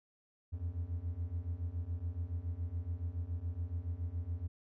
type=beating tone pair; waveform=triangle; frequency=82 / 89.1 Hz; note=E2 / F2; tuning=-9 / +35 cents; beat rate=7.1 Hz; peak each=-38 / -36 dBFS; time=0.52-4.48 s; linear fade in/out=20 ms; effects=none